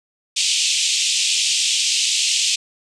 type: band-pass noise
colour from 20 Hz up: pink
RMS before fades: -19 dBFS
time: 0.36-2.56 s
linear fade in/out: 10 ms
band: 2600 to 8400 Hz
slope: 48 dB/octave
effects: none